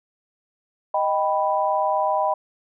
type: chord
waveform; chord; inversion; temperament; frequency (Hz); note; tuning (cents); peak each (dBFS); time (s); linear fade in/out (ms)
sine; Eb augmented; none; equal; 622.3 / 784 / 987.8; Eb5 / G5 / B5; 0 / 0 / 0; -23; 0.94-2.34; 5
effects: none